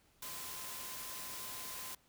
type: tone in noise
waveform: sine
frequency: 1030 Hz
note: C6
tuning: 28 cents flat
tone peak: -54 dBFS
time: 0.22-1.95 s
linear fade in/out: 5 ms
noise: white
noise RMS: -45 dBFS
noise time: 0.22-1.95 s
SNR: -12 dB
effects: pink hiss -70 dBFS RMS until 2.08 s